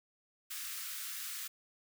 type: high-pass noise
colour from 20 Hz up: white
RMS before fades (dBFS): -42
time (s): 0.5-1.48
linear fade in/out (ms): 10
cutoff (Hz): 1200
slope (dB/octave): 48
effects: none